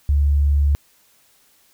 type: tone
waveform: sine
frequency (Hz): 71.7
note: D2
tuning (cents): -41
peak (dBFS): -13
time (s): 0.09-0.75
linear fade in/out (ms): 0
effects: white hiss -57 dBFS RMS until 1.73 s